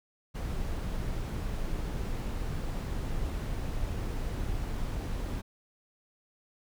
brown noise, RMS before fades -33 dBFS, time 0.34-5.42 s, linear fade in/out 20 ms, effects none

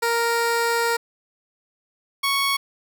15% pulse tone pair in turn, 466.2 / 1108.8 Hz, A#4 / C#6, 0 / 0 cents, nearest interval octave + minor third, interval 1500 cents, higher second, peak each -13 dBFS, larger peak neither, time 0.02-0.97 / 2.23-2.57 s, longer first, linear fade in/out 10 ms, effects none

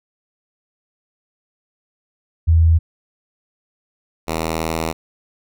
sine / 5% pulse tone pair in turn, 81.9 / 80.87 Hz, E2 / E2, -11 / -33 cents, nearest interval unison, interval 22 cents, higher first, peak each -9 dBFS, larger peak neither, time 2.47-2.79 / 4.27-4.93 s, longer second, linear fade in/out 20 ms, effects none

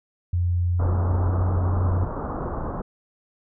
sine tone with pitch glide, 88 to 90.84 Hz, F2 to F#2, +14 to -31 cents, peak -19 dBFS, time 0.33-2.05 s, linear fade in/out 5 ms, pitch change +55 cents, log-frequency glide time 0.68-1.32 s
pink low-pass noise, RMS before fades -29 dBFS, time 0.79-2.82 s, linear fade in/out 10 ms, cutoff 1300 Hz, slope 48 dB/octave
effects none

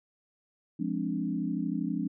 sine chord, D half-diminished seventh, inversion first, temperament equal, 174.61 / 207.7 / 261.6 / 293.7 Hz, F3 / Ab3 / C4 / D4, 0 / 0 / 0 / 0 cents, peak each -34 dBFS, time 0.79-2.08 s, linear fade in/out 10 ms, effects none

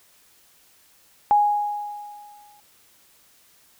sine tone with exponential decay, 828 Hz, G#5, 5 cents flat, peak -12 dBFS, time 1.31-2.6 s, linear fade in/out 0 ms, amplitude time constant 280 ms, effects white hiss -57 dBFS RMS until 3.79 s

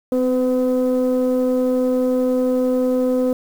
sine tone pair together, 255.8 / 506 Hz, C4 / B4, -39 / +42 cents, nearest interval octave, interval 1181 cents, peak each -16 dBFS, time 0.12-3.33 s, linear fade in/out 2 ms, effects tanh soft clip ceiling -12 dBFS + 7-bit

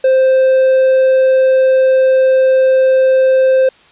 triangle tone with vibrato, 523.3 Hz, C5, in tune, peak -5 dBFS, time 0.04-3.69 s, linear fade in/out 5 ms, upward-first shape triangle, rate 20 Hz, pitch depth 10 cents each way, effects white hiss -46 dBFS RMS until 3.91 s + resampled to 8000 Hz

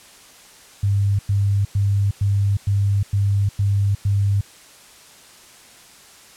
sine tone bursts, 100 Hz, G2, 35 cents sharp, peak -15 dBFS, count 8, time 0.83-4.41 s, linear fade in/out 5 ms, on 360 ms, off 100 ms, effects white hiss -46 dBFS RMS until 6.36 s + low-pass 10000 Hz 12 dB/octave

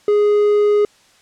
triangle tone, 415.3 Hz, G#4, in tune, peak -9 dBFS, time 0.08-0.85 s, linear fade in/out 2 ms, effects white hiss -52 dBFS RMS until 1.21 s + low-pass 7000 Hz 12 dB/octave

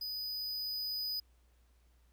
square tone with level ramp, 4978 Hz, D#8, in tune, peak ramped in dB -38 to -35 dBFS, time 0.01-1.2 s, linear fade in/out 5 ms, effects added 60 Hz sine -64 dBFS peak until 2.12 s + pink hiss -75 dBFS RMS until 2.12 s

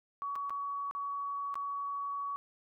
sine tone with dropouts, 1128 Hz, C#6, 30 cents sharp, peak -34 dBFS, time 0.22-2.36 s, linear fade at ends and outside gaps 0 ms, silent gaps 0.355-0.36 / 0.496-0.505 / 0.911-0.95 / 1.542-1.555 s, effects none

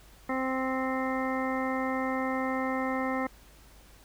harmonic tone, 261.6 Hz, C4, in tune, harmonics 1 / 2 / 3 / 4 / 5 / 7 / 8, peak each -31 / -34 / -36 / -37 / -38 / -39 / -40 dBFS, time 0.29-3.27 s, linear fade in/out 5 ms, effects added 50 Hz sine -55 dBFS peak until 4.04 s + pink hiss -57 dBFS RMS until 4.04 s

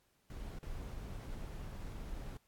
brown noise with dropouts, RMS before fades -44 dBFS, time 0.3-2.37 s, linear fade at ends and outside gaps 2 ms, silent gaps 0.588-0.629 s, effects pink hiss -75 dBFS RMS until 2.47 s + AAC 64 kbps

